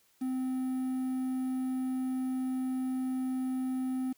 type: tone with quantisation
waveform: triangle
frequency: 258.5 Hz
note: C4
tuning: 21 cents flat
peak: -28 dBFS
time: 0.21-4.13 s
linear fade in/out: 10 ms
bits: 9
effects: white hiss -68 dBFS RMS until 4.17 s